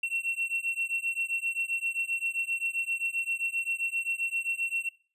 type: beating tone pair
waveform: triangle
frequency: 2715 / 2722.6 Hz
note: F7 / F7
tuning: -50 / -45 cents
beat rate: 7.6 Hz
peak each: -30 dBFS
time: 0.03-4.89 s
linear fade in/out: 5 ms
effects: noise-tail reverb RT60 0.4 s tail -20 dB re dry + resampled to 32000 Hz